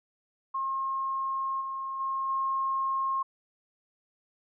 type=tone with level steps; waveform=sine; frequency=1073 Hz; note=C6; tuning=43 cents sharp; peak=-28 / -32 / -28 / -26 dBFS; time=0.54-3.23 s; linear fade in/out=10 ms; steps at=1.6 / 1.99 / 2.28 s; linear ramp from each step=20 ms; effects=none